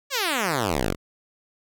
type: exponential sweep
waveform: 5% pulse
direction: down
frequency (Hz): 589 to 39.21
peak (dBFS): -11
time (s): 0.1-0.96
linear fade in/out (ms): 50
effects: none